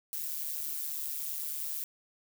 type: noise with amplitude modulation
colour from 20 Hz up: violet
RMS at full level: -33 dBFS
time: 0.13-1.84 s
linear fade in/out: 0 ms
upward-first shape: sine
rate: 149 Hz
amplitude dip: 75%
effects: none